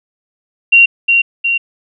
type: tone with echo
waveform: sine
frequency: 2756 Hz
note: F7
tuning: 24 cents flat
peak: -3 dBFS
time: 0.72-0.86 s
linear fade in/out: 10 ms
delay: 360 ms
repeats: 2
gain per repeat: -4 dB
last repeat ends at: 1.58 s
effects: none